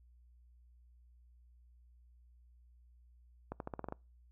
accelerating click train, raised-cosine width 1 ms, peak -26 dBFS, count 8, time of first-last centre 3.52-3.924 s, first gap 82 ms, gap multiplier 0.88, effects noise-tail reverb RT60 0.3 s tail -26 dB re dry + added 60 Hz sine -60 dBFS peak until 4.31 s

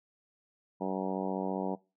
harmonic tone, 94.9 Hz, F#2, 44 cents sharp, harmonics 2 / 3 / 4 / 5 / 6 / 7 / 8 / 9 / 10, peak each -36 / -38 / -39 / -40 / -41 / -41 / -42 / -43 / -43 dBFS, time 0.8-1.76 s, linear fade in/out 20 ms, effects noise-tail reverb RT60 0.3 s tail -23 dB re dry

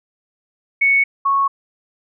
sine tone pair in turn, 2217 / 1103.7 Hz, C#7 / C#6, 0 / -8 cents, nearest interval octave, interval 1208 cents, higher first, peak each -11 / -13 dBFS, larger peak first, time 0.81-1.04 / 1.25-1.48 s, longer neither, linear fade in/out 10 ms, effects none

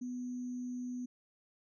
sine tone with sample-and-hold, 248.1 Hz, B3, 8 cents sharp, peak -37 dBFS, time 0.01-1.06 s, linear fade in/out 10 ms, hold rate 6300 Hz, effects resampled to 16000 Hz

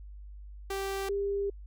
sawtooth / sine tone pair in turn, 390.6 / 400 Hz, G4 / G4, -6 / +35 cents, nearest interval unison, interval 41 cents, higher second, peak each -28 dBFS, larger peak neither, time 0.7-1.09 / 1.09-1.5 s, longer second, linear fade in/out 5 ms, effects added 50 Hz sine -43 dBFS peak until 1.66 s

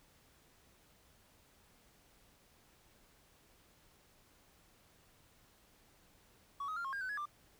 triangle tone with pitch steps, 1124 / 1262 / 1390 / 1078 / 1611 / 1514 / 1680 / 1185 Hz, C#6 / D#6 / F6 / C#6 / G6 / F#6 / G#6 / D6, +24 / +24 / -9 / -49 / +47 / +39 / +19 / +15 cents, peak -35 dBFS, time 6.6-7.256 s, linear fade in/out 5 ms, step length 82 ms, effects tanh soft clip ceiling -33 dBFS + pink hiss -67 dBFS RMS until 7.59 s

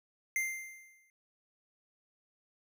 square tone with exponential decay, 2093 Hz, C7, in tune, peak -29 dBFS, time 0.36-1.1 s, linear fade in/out 1 ms, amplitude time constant 160 ms, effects none

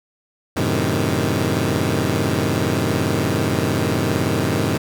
15% pulse chord, F# diminished seventh, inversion none, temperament equal, 92.5 / 110 / 130.81 / 155.56 Hz, F#2 / A2 / C3 / Eb3, 0 / 0 / 0 / 0 cents, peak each -17 dBFS, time 0.56-4.78 s, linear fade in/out 10 ms, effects none

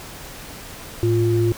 sine tone pair together, 110 / 349.2 Hz, A2 / F4, 0 / 0 cents, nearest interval octave + minor sixth, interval 2000 cents, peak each -18 dBFS, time 1.03-1.52 s, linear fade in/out 0 ms, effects pink hiss -37 dBFS RMS until 1.57 s

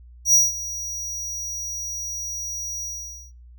square tone with ADSR envelope, 5780 Hz, F#8, 41 cents flat, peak -11 dBFS, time 0.25-3.32 s, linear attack 88 ms, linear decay 180 ms, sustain -17 dB, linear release 490 ms, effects noise-tail reverb RT60 0.3 s tail -26 dB re dry + added 60 Hz sine -43 dBFS peak until 3.58 s

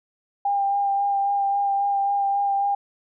sine tone with vibrato, 799 Hz, G5, 33 cents sharp, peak -19 dBFS, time 0.45-2.75 s, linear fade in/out 5 ms, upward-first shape sine, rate 3.7 Hz, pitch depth 16 cents each way, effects none

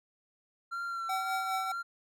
triangle tone with vibrato, 1367 Hz, F6, 37 cents flat, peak -32 dBFS, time 0.71-1.83 s, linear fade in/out 20 ms, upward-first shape sine, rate 2 Hz, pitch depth 25 cents each way
square tone with tremolo, 761 Hz, F#5, 48 cents sharp, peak -31 dBFS, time 1.09-1.72 s, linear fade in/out 5 ms, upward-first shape triangle, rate 4.9 Hz, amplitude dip 60%
effects none

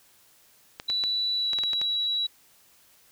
clicks, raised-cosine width 0.2 ms, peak -17 dBFS, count 8, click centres 0.799 / 0.9 / 1.038 / 1.533 / 1.587 / 1.636 / 1.733 / 1.815 s
sine tone with pitch glide, 3951 to 3903 Hz, B7 to B7, 0 to -21 cents, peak -24 dBFS, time 0.88-2.27 s, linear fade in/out 10 ms, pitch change -21 cents, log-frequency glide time 1.35-1.56 s
effects white hiss -59 dBFS RMS until 3.11 s

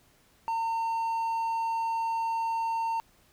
triangle tone, 910 Hz, A#5, 42 cents flat, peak -25 dBFS, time 0.48-3 s, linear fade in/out 0 ms, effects pink hiss -63 dBFS RMS until 3.32 s

